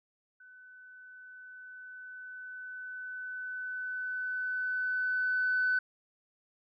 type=tone with level ramp; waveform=sine; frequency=1505 Hz; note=F#6; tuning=29 cents sharp; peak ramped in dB=-52 to -24 dBFS; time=0.4-5.79 s; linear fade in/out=5 ms; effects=tanh soft clip ceiling -21 dBFS